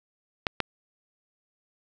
clicks, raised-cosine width 0.3 ms, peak -8 dBFS, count 2, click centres 0.468 / 0.603 s, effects none

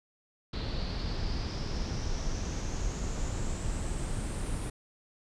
brown noise with low-pass filter sweep, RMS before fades -33 dBFS, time 0.53-4.7 s, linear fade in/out 5 ms, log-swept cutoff 4200 to 9500 Hz, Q 6.1, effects none

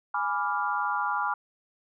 sine chord, G# diminished seventh, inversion none, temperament equal, 830.6 / 987.8 / 1174.7 / 1396.9 Hz, G#5 / B5 / D6 / F6, 0 / 0 / 0 / 0 cents, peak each -31 dBFS, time 0.14-1.34 s, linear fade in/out 5 ms, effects none

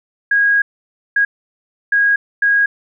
sine tone bursts at uneven times, 1642 Hz, G#6, 20 cents flat, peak -10 dBFS, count 4, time 0.31-0.62 / 1.16-1.25 / 1.92-2.16 / 2.42-2.66 s, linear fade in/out 5 ms, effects none

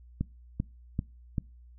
click train, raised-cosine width 5 ms, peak -16 dBFS, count 4, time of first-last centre 0.21-1.382 s, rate 2.56 Hz, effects noise-tail reverb RT60 0.3 s tail -24 dB re dry + added 60 Hz sine -50 dBFS peak until 1.78 s

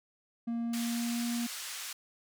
triangle tone with pitch glide, 233.1 to 236.9 Hz, A#3 to A#3, 0 to +28 cents, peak -29 dBFS, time 0.47-1.47 s, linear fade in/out 10 ms, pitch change +28 cents, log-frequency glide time 0.62-1.27 s
white band-pass noise, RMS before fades -41 dBFS, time 0.73-1.93 s, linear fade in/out 5 ms, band 1200 to 9000 Hz, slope 12 dB/octave
effects none

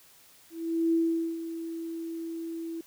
sine tone with ADSR envelope, 330.2 Hz, E4, 3 cents sharp, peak -21 dBFS, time 0.5-2.81 s, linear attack 430 ms, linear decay 440 ms, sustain -12 dB, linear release 4 ms, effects white hiss -57 dBFS RMS until 2.86 s

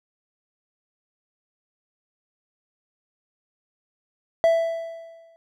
triangle tone with exponential decay, 662 Hz, E5, 7 cents sharp, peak -11 dBFS, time 4.44-5.36 s, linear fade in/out 0 ms, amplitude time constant 200 ms, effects none

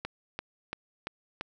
click train, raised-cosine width 0.3 ms, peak -18 dBFS, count 5, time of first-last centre 0.05-1.411 s, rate 2.94 Hz, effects none

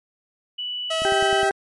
sine tone with pitch glide, 2960 to 3005 Hz, F#7 to F#7, 0 to +26 cents, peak -26 dBFS, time 0.58-1.43 s, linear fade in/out 10 ms, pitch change +26 cents, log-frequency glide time 1.01-1.07 s
sawtooth tone, 646 Hz, E5, 35 cents flat, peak -19 dBFS, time 0.9-1.5 s, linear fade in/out 10 ms
click train, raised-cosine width 3 ms, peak -22 dBFS, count 5, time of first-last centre 1.02-1.432 s, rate 9.72 Hz
harmonic tone, 392 Hz, G4, in tune, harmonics 1 / 2 / 4 / 5, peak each -22 / -22 / -25 / -35 dBFS, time 1.05-1.51 s, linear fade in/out 0 ms
effects MP3 48 kbps

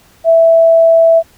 sine tone, 659.3 Hz, E5, in tune, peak -4 dBFS, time 0.24-1.23 s, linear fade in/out 50 ms, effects pink hiss -47 dBFS RMS until 1.37 s

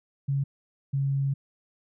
sine tone pair in turn, 138.59 / 137.79 Hz, C#3 / C#3, 0 / -10 cents, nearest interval unison, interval 10 cents, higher first, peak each -23 dBFS, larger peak neither, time 0.28-0.44 / 0.93-1.34 s, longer second, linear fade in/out 10 ms, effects none

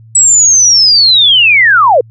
sine linear sweep, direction down, 7902 to 442.2 Hz, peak -3 dBFS, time 0.15-2.01 s, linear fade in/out 5 ms, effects added 112 Hz sine -34 dBFS peak until 2.1 s

